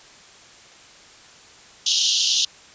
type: band-pass noise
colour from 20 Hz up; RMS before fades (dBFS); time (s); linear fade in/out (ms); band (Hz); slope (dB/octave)
pink; -20; 1.86-2.45; 5; 2900 to 6700; 96
effects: white hiss -47 dBFS RMS until 2.74 s + resampled to 16000 Hz